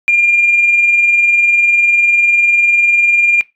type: tone with tremolo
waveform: sine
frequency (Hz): 2400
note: D7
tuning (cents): +37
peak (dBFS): -5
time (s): 0.08-3.41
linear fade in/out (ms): 0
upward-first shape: sine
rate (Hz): 20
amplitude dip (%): 45
effects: noise-tail reverb RT60 0.2 s tail -19 dB re dry + tanh soft clip ceiling -1 dBFS